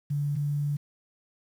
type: tone pair in turn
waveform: sine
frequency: 144.6 / 145.24 Hz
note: D3 / D3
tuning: -27 / -19 cents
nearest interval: unison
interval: 8 cents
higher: second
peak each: -25 dBFS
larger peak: neither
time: 0.1-0.36 / 0.36-0.77 s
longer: second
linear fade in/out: 10 ms
effects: 9-bit